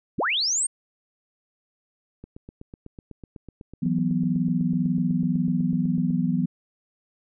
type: linear sweep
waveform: sine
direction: up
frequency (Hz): 55 to 8790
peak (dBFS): -21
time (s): 0.18-0.67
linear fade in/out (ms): 10
type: click train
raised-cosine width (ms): 3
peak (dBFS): -27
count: 32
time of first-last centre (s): 2.24-6.105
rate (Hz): 8.02
type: chord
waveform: sine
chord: E suspended second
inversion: none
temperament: equal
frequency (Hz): 164.81 / 185 / 246.9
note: E3 / F#3 / B3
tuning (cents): 0 / 0 / 0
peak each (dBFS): -25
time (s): 3.82-6.46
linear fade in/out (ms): 10
effects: none